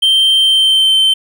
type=tone with pitch glide; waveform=triangle; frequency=3136 to 3100 Hz; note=G7 to G7; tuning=0 to -20 cents; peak=-6 dBFS; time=0.02-1.14 s; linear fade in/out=10 ms; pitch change=-20 cents; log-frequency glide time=0.38-0.97 s; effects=none